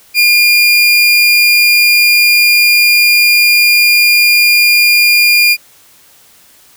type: tone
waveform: 30% pulse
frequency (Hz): 2415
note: D7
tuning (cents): +48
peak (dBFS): -3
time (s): 0.14-5.57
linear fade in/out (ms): 50
effects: white hiss -44 dBFS RMS until 6.76 s